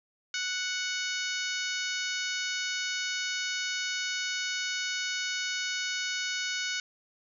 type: harmonic tone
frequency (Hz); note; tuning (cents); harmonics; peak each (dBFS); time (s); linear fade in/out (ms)
740; F#5; 0; 2 / 3 / 4 / 5 / 6 / 7 / 8 / 9; -35 / -37 / -38 / -39 / -40 / -40 / -41 / -42; 0.34-6.8; 2
effects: none